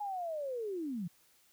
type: linear sweep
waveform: sine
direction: down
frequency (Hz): 842 to 158.9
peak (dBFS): -35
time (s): 0-1.08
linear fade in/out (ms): 10
effects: white hiss -67 dBFS RMS until 1.52 s